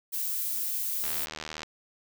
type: noise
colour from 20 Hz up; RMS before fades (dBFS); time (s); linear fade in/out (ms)
violet; -31; 0.12-1.26; 20
type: click train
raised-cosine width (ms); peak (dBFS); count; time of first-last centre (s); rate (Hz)
0.2; -19; 47; 1.04-1.632; 77.7
effects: none